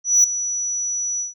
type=tone with ADSR envelope; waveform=sine; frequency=5900 Hz; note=F#8; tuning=6 cents flat; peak=-7 dBFS; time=0.04-1.34 s; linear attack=200 ms; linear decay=3 ms; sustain=-14 dB; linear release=140 ms; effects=tanh soft clip ceiling -7 dBFS

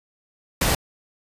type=noise; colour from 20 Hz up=pink; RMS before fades=-20 dBFS; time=0.61-0.75 s; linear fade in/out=5 ms; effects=resampled to 32000 Hz

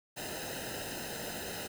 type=noise with comb filter; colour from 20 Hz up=pink; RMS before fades=-40 dBFS; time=0.16-1.68 s; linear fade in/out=20 ms; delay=0.88 ms; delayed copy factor=-0.85; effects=none

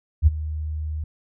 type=tone with ADSR envelope; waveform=sine; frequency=77 Hz; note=D#2; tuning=17 cents flat; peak=-8 dBFS; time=0.22-1.04 s; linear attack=49 ms; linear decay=22 ms; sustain=-17 dB; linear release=4 ms; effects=none

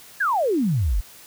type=exponential sweep; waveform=sine; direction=down; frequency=1734 to 40.12 Hz; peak=-18 dBFS; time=0.2-1.01 s; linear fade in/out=10 ms; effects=white hiss -46 dBFS RMS until 1.26 s

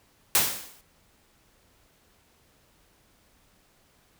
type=noise with exponential decay; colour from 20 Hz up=white; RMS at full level=-18 dBFS; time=0.35-0.81 s; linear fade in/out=1 ms; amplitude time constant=98 ms; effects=pink hiss -63 dBFS RMS until 4.19 s

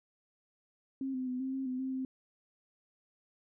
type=tone with pitch steps; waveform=sine; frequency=267.8 / 257.3 / 252.1 / 263.7 / 266.7 / 254.8 / 263 / 261.3 Hz; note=C4 / C4 / B3 / C4 / C4 / C4 / C4 / C4; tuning=+40 / -29 / +36 / +14 / +33 / -46 / +9 / -2 cents; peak=-33 dBFS; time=1.01-2.05 s; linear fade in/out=2 ms; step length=130 ms; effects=none

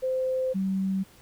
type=tone pair in turn; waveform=sine; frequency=518 / 191.69 Hz; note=C5 / G3; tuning=-17 / -38 cents; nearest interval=octave + perfect fourth; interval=1721 cents; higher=first; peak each=-24 dBFS; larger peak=neither; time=0.02-0.54 / 0.54-1.04 s; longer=first; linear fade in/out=20 ms; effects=pink hiss -55 dBFS RMS until 1.21 s

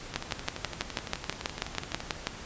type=two click trains; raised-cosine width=0.2 ms; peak=-10 / -18 dBFS; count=14 / 23; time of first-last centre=0.16-2.27 / 0.14-2.004 s; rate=6.16 / 11.8 Hz; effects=pink hiss -43 dBFS RMS until 2.45 s + resampled to 16000 Hz

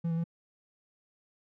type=tone with pitch steps; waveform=triangle; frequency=167.7 / 164.6 / 167.7 Hz; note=E3 / E3 / E3; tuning=+30 / -2 / +30 cents; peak=-26 dBFS; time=0.04-0.241 s; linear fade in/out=10 ms; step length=67 ms; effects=none

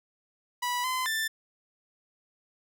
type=tone with pitch steps; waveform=sawtooth; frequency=980 / 1025 / 1773 Hz; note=B5 / C6 / A6; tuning=-14 / -36 / +13 cents; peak=-24 dBFS; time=0.62-1.28 s; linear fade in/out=10 ms; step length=220 ms; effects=none

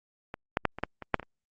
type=clicks; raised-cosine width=0.5 ms; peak=-21 / -9 / -8 / -23 / -12 / -24 / -7 / -21 / -29 dBFS; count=9; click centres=0.341 / 0.571 / 0.653 / 0.786 / 0.836 / 1.023 / 1.143 / 1.197 / 1.229 s; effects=Opus 48 kbps

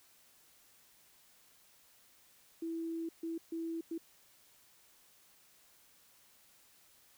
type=tone bursts at uneven times; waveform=sine; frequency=329.6 Hz; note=E4; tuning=in tune; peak=-36 dBFS; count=4; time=2.62-3.09 / 3.23-3.38 / 3.52-3.81 / 3.91-3.98 s; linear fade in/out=5 ms; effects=white hiss -65 dBFS RMS until 7.17 s

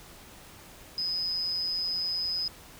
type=tone with amplitude modulation; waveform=sine; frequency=5040 Hz; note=D#8; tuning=21 cents sharp; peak=-25 dBFS; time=0.98-2.48 s; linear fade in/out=2 ms; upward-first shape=sine; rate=170 Hz; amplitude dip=60%; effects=pink hiss -50 dBFS RMS until 2.79 s

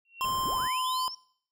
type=tone with exponential growth; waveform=sine; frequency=2733 Hz; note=F7; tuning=38 cents flat; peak=-31 dBFS; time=0.05-0.25 s; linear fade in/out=2 ms; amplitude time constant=43 ms
type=tone with pitch glide; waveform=square; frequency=1046.5 to 1022.6 Hz; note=C6 to C6; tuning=0 to -40 cents; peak=-28 dBFS; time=0.21-1.08 s; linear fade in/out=0 ms; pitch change=-40 cents; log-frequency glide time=0.53-0.59 s
type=band-stop noise; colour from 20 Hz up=pink; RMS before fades=-42 dBFS; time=0.24-0.68 s; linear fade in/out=5 ms; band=1500 to 9700 Hz; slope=24 dB/octave
type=linear sweep; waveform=sine; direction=up; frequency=119.2 to 5588 Hz; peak=-37 dBFS; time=0.45-1.15 s; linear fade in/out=5 ms
effects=noise-tail reverb RT60 0.6 s tail -23 dB re dry

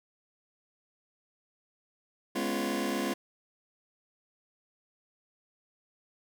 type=chord; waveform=sawtooth; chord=C# dominant seventh; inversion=second; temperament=just; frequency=207.9 / 249.5 / 277.2 / 346.5 Hz; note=G#3 / B3 / C#4 / E#4; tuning=+2 / +18 / 0 / -14 cents; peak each=-31 dBFS; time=2.35-3.14 s; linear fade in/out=10 ms; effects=none

